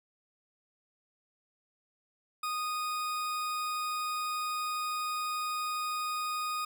40% pulse tone, 1239 Hz, D#6, 8 cents flat, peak -31 dBFS, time 2.43-6.65 s, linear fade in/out 5 ms, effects none

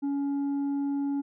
sine tone with tanh clipping, 281.1 Hz, C#4, 24 cents sharp, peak -27 dBFS, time 0.02-1.22 s, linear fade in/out 20 ms, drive 4 dB, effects none

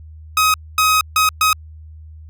sawtooth tone bursts at uneven times, 1264 Hz, D#6, 27 cents sharp, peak -8 dBFS, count 4, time 0.37-0.54 / 0.78-1.01 / 1.16-1.29 / 1.41-1.53 s, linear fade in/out 2 ms, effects added 78 Hz sine -35 dBFS peak until 2.29 s

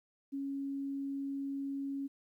sine tone, 276.3 Hz, C#4, 6 cents flat, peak -35 dBFS, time 0.32-2.08 s, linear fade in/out 20 ms, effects 12-bit

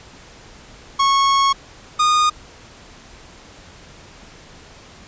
45% pulse tone pair in turn, 1100 / 1227.7 Hz, C#6 / D#6, -14 / -24 cents, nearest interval major second, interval 190 cents, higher second, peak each -13 dBFS, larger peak neither, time 0.99-1.53 / 1.99-2.3 s, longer first, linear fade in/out 10 ms, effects pink hiss -43 dBFS RMS until 5.07 s + resampled to 16000 Hz

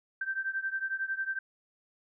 sine beating tone pair, 1559 / 1570 Hz, G6 / G6, -10 / +2 cents, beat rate 11 Hz, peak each -33 / -35 dBFS, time 0.21-1.39 s, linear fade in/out 5 ms, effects none

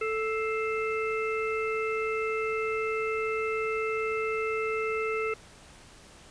harmonic tone with a mistuned harmonic, 440 Hz, A4, in tune, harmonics 1 / 3 / 5 / 6, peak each -29 / -34 / -36 / -37 dBFS, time 0.01-5.34 s, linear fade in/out 5 ms, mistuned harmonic 5, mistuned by -75 cents, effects pink hiss -52 dBFS RMS until 6.3 s + resampled to 22050 Hz

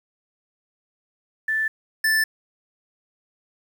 sine / square tone pair in turn, 1760 / 1760 Hz, A6 / A6, 0 / 0 cents, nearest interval unison, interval 0 cents, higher neither, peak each -20 / -18 dBFS, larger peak second, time 1.48-1.68 / 2.04-2.24 s, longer neither, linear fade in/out 5 ms, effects 8-bit

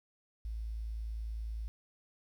sine tone with quantisation, 55 Hz, A1, in tune, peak -36 dBFS, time 0.45-1.68 s, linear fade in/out 0 ms, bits 11, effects none

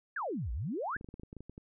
sine exponential two-way sweep, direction down then up, 1780 to 51.91 to 1780 Hz, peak -33 dBFS, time 0.16-0.97 s, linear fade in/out 5 ms, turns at 0.52 s
clicks, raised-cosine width 3 ms, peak -33 dBFS, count 12, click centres 0.964 / 1.011 / 1.045 / 1.088 / 1.141 / 1.197 / 1.234 / 1.329 / 1.367 / 1.406 / 1.496 / 1.579 s
effects none

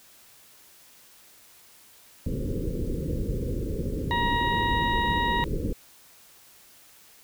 pink low-pass noise, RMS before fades -29 dBFS, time 2.26-5.73 s, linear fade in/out 5 ms, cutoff 530 Hz, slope 96 dB/octave
harmonic tone, 949 Hz, A#5, 31 cents sharp, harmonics 1 / 2 / 3 / 4, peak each -25 / -29 / -39 / -34 dBFS, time 4.11-5.44 s, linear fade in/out 0 ms
effects white hiss -54 dBFS RMS until 7.23 s

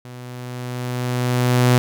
sawtooth tone with level ramp, 124.2 Hz, B2, 10 cents sharp, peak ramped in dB -31 to -7 dBFS, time 0.05-1.78 s, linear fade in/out 0 ms, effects none

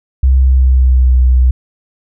sine tone with pitch glide, 65.4 to 62.99 Hz, C2 to B1, 0 to +35 cents, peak -5 dBFS, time 0.23-1.51 s, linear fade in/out 5 ms, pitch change -65 cents, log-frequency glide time 0.41-1.16 s, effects none

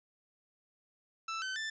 sawtooth tone with pitch steps, 1324 / 1529.7 / 1767.3 Hz, E6 / G6 / A6, +7 / -43 / +7 cents, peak -32 dBFS, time 1.28-1.7 s, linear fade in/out 5 ms, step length 140 ms, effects resampled to 16000 Hz + 12-bit

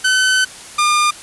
sawtooth tone pair in turn, 1519 / 1205.6 Hz, F#6 / D6, +45 / +45 cents, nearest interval major third, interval 400 cents, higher first, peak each -8 dBFS, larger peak neither, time 0.04-0.45 / 0.78-1.11 s, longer first, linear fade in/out 10 ms, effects white hiss -35 dBFS RMS until 1.22 s + resampled to 24000 Hz

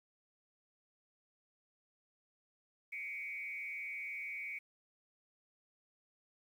sine tone with frequency modulation, 2257 Hz, C#7, 31 cents sharp, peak -40 dBFS, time 2.92-4.59 s, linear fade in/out 10 ms, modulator 159 Hz, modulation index 0.81, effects 11-bit

